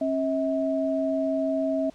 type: tone pair together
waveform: sine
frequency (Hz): 270.8 / 643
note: C#4 / E5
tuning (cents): -40 / -43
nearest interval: octave + minor third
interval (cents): 1497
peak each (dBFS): -26 / -25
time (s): 0.01-1.9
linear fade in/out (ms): 5
effects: pink hiss -56 dBFS RMS until 1.94 s + low-pass 7000 Hz 12 dB/octave